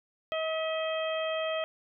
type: harmonic tone with a mistuned harmonic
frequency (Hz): 637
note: D#5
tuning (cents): +41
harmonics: 1 / 2 / 3 / 4 / 5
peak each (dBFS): -30 / -38 / -41 / -40 / -39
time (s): 0.32-1.64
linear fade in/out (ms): 0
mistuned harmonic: 3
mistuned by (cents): +34
effects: none